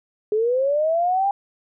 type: linear sweep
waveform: sine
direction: up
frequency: 415.3 to 809 Hz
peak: -17 dBFS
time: 0.32-1.31 s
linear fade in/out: 2 ms
effects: none